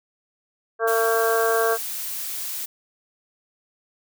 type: harmonic tone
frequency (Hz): 226.6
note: A#3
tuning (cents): -49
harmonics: 2 / 3 / 4 / 5 / 6 / 7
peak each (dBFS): -21 / -24 / -36 / -27 / -30 / -27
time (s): 0.79-1.78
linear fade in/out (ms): 50
type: noise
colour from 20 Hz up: blue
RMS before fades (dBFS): -30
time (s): 0.87-2.66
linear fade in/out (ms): 10
effects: none